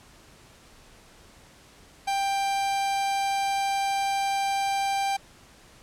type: tone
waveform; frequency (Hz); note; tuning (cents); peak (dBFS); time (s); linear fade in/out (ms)
45% pulse; 789; G5; +11; -24; 2.07-5.17; 10
effects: pink hiss -53 dBFS RMS until 5.82 s + low-pass 10000 Hz 12 dB/octave